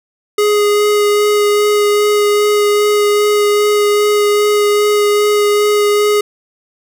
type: tone with vibrato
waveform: square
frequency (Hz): 415.3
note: G#4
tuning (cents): 0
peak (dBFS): -10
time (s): 0.38-6.21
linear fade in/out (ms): 5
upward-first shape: sine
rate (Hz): 2.5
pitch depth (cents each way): 10
effects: none